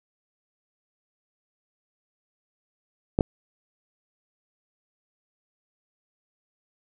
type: clicks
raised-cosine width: 2 ms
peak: -7 dBFS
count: 2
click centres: 3.189 / 3.208 s
effects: none